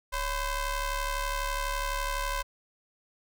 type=ring-modulated tone; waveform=sawtooth; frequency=523 Hz; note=C5; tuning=1 cent flat; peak=-22 dBFS; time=0.12-2.43 s; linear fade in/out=20 ms; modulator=487 Hz; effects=none